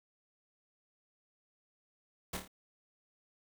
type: noise with echo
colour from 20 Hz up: pink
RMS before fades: -38 dBFS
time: 2.33-2.37 s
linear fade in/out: 5 ms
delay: 27 ms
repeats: 4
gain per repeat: -5 dB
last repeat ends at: 2.478 s
effects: none